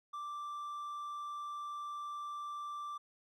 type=tone; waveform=triangle; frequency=1174.7 Hz; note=D6; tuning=in tune; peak=-38 dBFS; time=0.13-2.98 s; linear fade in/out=10 ms; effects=none